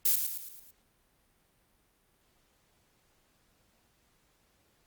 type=noise with echo; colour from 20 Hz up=violet; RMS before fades=-25 dBFS; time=0.05-0.16 s; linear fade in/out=5 ms; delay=110 ms; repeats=5; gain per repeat=-6 dB; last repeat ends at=0.71 s; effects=pink hiss -70 dBFS RMS until 4.86 s + Opus 48 kbps